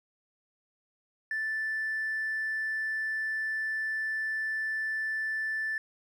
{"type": "tone", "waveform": "triangle", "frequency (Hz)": 1760, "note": "A6", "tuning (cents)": 0, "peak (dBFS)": -26, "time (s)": [1.31, 5.78], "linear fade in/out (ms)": 2, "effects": ["tanh soft clip ceiling -26 dBFS"]}